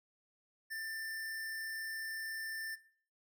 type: tone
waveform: square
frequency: 1783 Hz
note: A6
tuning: 22 cents sharp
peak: -40 dBFS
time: 0.7-2.76 s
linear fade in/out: 20 ms
effects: noise-tail reverb RT60 0.5 s tail -19 dB re dry